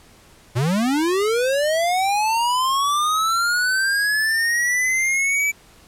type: linear sweep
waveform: square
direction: up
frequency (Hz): 110.6 to 2316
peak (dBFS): -18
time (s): 0.55-5.52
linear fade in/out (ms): 20
effects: pink hiss -50 dBFS RMS until 5.87 s + low-pass 12000 Hz 12 dB/octave